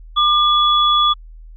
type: tone pair together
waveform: sine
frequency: 1200 / 3397 Hz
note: D6 / G#7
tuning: +37 / +38 cents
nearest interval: octave + tritone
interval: 1801 cents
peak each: -13 / -15 dBFS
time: 0.16-1.14 s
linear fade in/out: 20 ms
effects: added 40 Hz sine -35 dBFS peak until 1.56 s